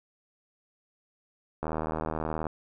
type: click train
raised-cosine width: 1 ms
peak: -17 dBFS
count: 67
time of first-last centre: 1.63-2.468 s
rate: 78.8 Hz
effects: none